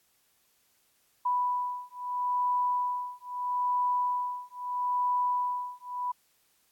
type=beating tone pair; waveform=sine; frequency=987.8 / 988.57 Hz; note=B5 / B5; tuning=0 / +1 cents; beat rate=0.77 Hz; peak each=-30 dBFS; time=1.25-6.12 s; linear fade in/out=10 ms; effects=white hiss -69 dBFS RMS until 6.71 s + AAC 64 kbps